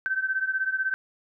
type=beating tone pair; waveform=sine; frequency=1538 / 1554 Hz; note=G6 / G6; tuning=-33 / -16 cents; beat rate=16 Hz; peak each=-26 / -29 dBFS; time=0.06-0.94 s; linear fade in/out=0 ms; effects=none